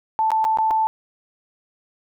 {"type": "tone with dropouts", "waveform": "sine", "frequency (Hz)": 880, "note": "A5", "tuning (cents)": 0, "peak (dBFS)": -16, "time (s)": [0.19, 0.87], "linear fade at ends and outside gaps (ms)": 0, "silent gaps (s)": [[0.305, 0.317], [0.443, 0.45], [0.573, 0.586], [0.707, 0.71]], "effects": []}